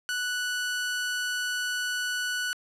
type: tone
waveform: sawtooth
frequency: 1480 Hz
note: F#6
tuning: in tune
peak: -24 dBFS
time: 0.09-2.53 s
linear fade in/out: 0 ms
effects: low-pass 11000 Hz 12 dB/octave